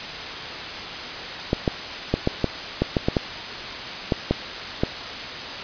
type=clicks; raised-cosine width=2 ms; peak=-5 dBFS; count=12; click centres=1.531 / 1.678 / 2.14 / 2.274 / 2.443 / 2.82 / 2.968 / 3.085 / 3.168 / 4.122 / 4.31 / 4.835 s; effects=white hiss -31 dBFS RMS until 5.63 s + resampled to 11025 Hz